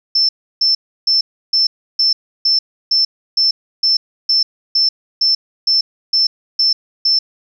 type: tone bursts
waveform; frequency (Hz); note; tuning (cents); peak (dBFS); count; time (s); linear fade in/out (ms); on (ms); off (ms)
sine; 5320; E8; +15; -10; 16; 0.15-7.19; 5; 140; 320
effects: 8-bit

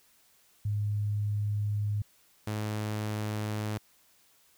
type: tone pair in turn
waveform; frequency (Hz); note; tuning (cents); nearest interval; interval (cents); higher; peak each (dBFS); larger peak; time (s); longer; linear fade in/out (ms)
sine / sawtooth; 103.83 / 106.5; G#2 / G#2; 0 / +44; unison; 44; second; -27; neither; 0.65-2.02 / 2.47-3.78; first; 5
effects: white hiss -64 dBFS RMS until 4.57 s

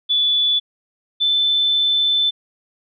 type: tone pair in turn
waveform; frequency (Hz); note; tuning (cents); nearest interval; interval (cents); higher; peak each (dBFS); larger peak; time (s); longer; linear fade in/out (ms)
sine; 3459 / 3524; A7 / A7; -30 / +2; unison; 32; second; -14 / -14; neither; 0.09-0.6 / 1.2-2.31; second; 20
effects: none

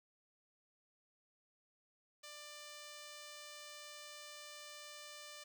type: tone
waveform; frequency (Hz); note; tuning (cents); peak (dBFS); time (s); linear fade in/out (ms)
5% pulse; 593; D5; +17; -39; 2.23-5.44; 10
effects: none

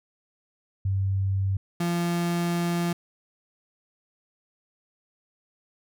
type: tone pair in turn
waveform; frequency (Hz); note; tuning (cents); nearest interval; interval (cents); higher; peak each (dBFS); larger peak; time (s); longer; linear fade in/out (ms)
sine / 35% pulse; 96.9 / 172.17; G2 / F3; -20 / -24; minor seventh; 996; second; -22; neither; 0.85-1.57 / 1.8-2.93; second; 5
effects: none

